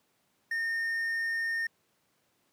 triangle tone, 1828 Hz, A#6, 34 cents flat, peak -27 dBFS, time 0.51-1.67 s, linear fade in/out 5 ms, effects pink hiss -72 dBFS RMS until 2.52 s + high-pass 150 Hz 12 dB/octave

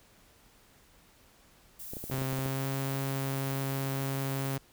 violet noise, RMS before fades -43 dBFS, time 1.79-4.57 s, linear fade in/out 10 ms
clicks, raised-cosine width 2 ms, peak -27 dBFS, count 10, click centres 1.935 / 1.969 / 2.04 / 2.099 / 2.141 / 2.182 / 2.219 / 2.329 / 2.389 / 2.46 s
sawtooth tone with pitch glide, 132.1 to 135.74 Hz, C3 to C#3, +17 to -36 cents, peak -27 dBFS, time 2.11-4.58 s, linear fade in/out 5 ms, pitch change +47 cents, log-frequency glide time 2.21-2.78 s
effects pink hiss -61 dBFS RMS until 4.72 s

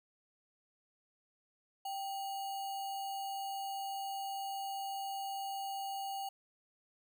sine tone with sample-and-hold, 784 Hz, G5, in tune, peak -37 dBFS, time 1.85-6.29 s, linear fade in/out 5 ms, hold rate 3675 Hz, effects none

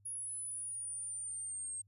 sine exponential sweep, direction down, 10460 to 8390 Hz, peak -39 dBFS, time 0.05-1.82 s, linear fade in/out 10 ms, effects added 100 Hz sine -65 dBFS peak until 1.87 s

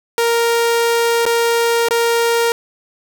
sawtooth tone with dropouts, 466.2 Hz, A#4, in tune, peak -9 dBFS, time 0.18-2.52 s, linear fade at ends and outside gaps 1 ms, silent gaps 1.254-1.263 / 1.886-1.908 s, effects 7-bit

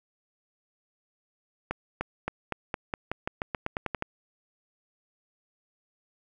accelerating click train, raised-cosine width 0.5 ms, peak -14 dBFS, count 15, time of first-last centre 1.71-4.024 s, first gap 300 ms, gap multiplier 0.9, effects 9-bit

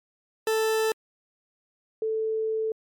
40% pulse / sine tone pair in turn, 440.5 / 440.5 Hz, A4 / A4, +2 / +2 cents, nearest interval unison, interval 0 cents, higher neither, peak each -21 / -24 dBFS, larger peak first, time 0.47-0.92 / 2.02-2.72 s, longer second, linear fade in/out 2 ms, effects MP3 96 kbps

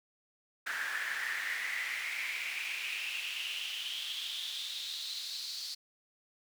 brown noise with high-pass filter sweep, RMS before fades -38 dBFS, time 0.66-5.75 s, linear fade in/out 10 ms, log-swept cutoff 1600 to 4500 Hz, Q 6.3, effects none

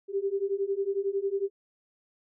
sine beating tone pair, 388.7 / 399.7 Hz, G4 / G4, -15 / +34 cents, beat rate 11 Hz, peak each -30 / -29 dBFS, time 0.08-1.5 s, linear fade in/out 50 ms, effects none

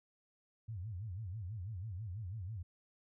sine tone with vibrato, 99.6 Hz, G2, 28 cents sharp, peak -40 dBFS, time 0.68-2.63 s, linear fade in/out 10 ms, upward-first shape sine, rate 6.1 Hz, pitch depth 250 cents each way, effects none

